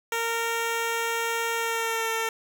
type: tone with pitch glide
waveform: 10% pulse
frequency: 460.9 to 450.9 Hz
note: A#4 to A4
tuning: -20 to +42 cents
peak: -17 dBFS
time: 0.12-2.29 s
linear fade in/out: 2 ms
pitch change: -38 cents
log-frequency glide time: 1.56-2.09 s
effects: none